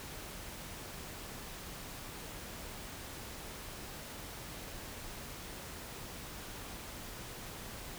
silence, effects pink hiss -46 dBFS RMS until 7.98 s

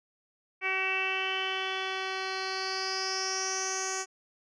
10% pulse tone with low-pass filter sweep, 380 Hz, F#4, 46 cents sharp, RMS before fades -32 dBFS, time 0.61-4.06 s, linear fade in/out 50 ms, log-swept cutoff 2400 to 7000 Hz, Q 7.6, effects none

